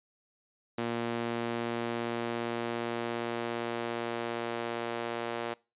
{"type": "tone with high-pass filter sweep", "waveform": "sawtooth", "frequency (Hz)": 117.4, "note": "A#2", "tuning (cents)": 13, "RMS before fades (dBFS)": -34, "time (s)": [0.78, 5.54], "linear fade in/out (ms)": 5, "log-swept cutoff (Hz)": [270, 440], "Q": 1.2, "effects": ["noise-tail reverb RT60 0.3 s tail -24 dB re dry", "resampled to 8000 Hz"]}